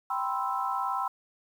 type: chord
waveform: sine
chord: C major seventh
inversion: second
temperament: equal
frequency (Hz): 784 / 987.8 / 1046.5 / 1318.5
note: G5 / B5 / C6 / E6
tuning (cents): 0 / 0 / 0 / 0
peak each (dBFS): -33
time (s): 0.1-1.08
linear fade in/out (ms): 5
effects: 9-bit